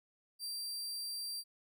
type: tone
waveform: sawtooth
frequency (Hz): 4709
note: D8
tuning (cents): +4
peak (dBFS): -36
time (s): 0.39-1.44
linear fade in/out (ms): 50
effects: none